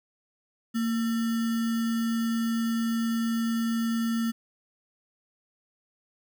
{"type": "tone with sample-and-hold", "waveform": "sine", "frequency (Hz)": 229.4, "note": "A#3", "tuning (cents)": -28, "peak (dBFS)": -24, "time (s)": [0.74, 4.32], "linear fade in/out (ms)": 20, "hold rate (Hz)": 1575, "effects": []}